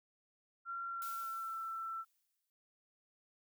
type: tone with pitch glide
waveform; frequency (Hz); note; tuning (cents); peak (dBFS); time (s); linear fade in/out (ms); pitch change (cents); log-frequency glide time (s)
sine; 1372 to 1336; F6 to E6; -31 to +23; -39; 0.65-2.05; 50; -46; 0.88-1.56
type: noise with exponential decay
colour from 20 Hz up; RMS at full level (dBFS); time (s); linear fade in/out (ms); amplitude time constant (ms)
blue; -48; 1.02-2.5; 0; 320
effects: none